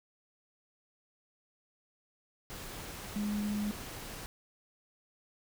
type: tone in noise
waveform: sine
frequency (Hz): 207.7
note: G#3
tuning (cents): 0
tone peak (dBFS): -31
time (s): 3.16-3.71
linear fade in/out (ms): 0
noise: pink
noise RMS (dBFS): -44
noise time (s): 2.5-4.26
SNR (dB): +10
effects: none